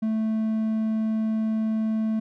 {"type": "tone", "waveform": "triangle", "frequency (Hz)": 219.7, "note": "A3", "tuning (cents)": -2, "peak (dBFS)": -20, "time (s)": [0.02, 2.2], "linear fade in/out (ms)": 10, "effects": []}